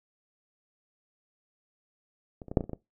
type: clicks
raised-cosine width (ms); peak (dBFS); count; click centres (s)
2; -28 / -30 / -22 / -7 / -19 / -28 / -25 / -21; 8; 2.418 / 2.483 / 2.515 / 2.572 / 2.608 / 2.64 / 2.695 / 2.733
effects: noise-tail reverb RT60 0.2 s tail -20 dB re dry